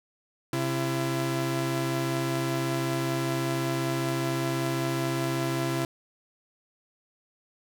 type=tone pair together; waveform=sawtooth; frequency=133.4 / 336.1 Hz; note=C3 / E4; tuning=+34 / +34 cents; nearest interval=octave + major third; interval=1600 cents; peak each=-25 dBFS; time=0.53-5.85 s; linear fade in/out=2 ms; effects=none